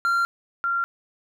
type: tone pair in turn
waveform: triangle / sine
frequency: 1381 / 1381 Hz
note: F6 / F6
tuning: -20 / -20 cents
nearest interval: unison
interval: 0 cents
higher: neither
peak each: -17 / -21 dBFS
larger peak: first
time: 0.05-0.25 / 0.64-0.84 s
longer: neither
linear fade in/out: 0 ms
effects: none